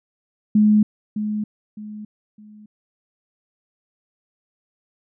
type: tone with echo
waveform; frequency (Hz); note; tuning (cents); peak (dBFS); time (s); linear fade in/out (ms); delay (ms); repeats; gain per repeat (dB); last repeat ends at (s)
sine; 211.6; G#3; +33; -11; 0.55-0.83; 5; 610; 3; -10; 2.66
effects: none